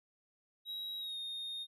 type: tone with pitch glide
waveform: triangle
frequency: 3844 to 3690 Hz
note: B7 to A#7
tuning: -48 to -18 cents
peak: -38 dBFS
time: 0.65-1.67 s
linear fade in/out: 50 ms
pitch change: -70 cents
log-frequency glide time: 0.98-1.17 s
effects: none